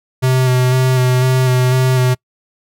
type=tone with vibrato; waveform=square; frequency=128 Hz; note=C3; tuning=38 cents flat; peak=-11 dBFS; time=0.22-2.15 s; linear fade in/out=20 ms; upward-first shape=square; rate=2 Hz; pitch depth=17 cents each way; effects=noise-tail reverb RT60 0.1 s tail -26 dB re dry